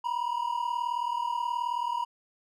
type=tone pair together; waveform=triangle; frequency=949.1 / 987.8 Hz; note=A#5 / B5; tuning=+31 / 0 cents; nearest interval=minor second; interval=69 cents; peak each=-28 / -30 dBFS; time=0.04-2.05 s; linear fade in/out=10 ms; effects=none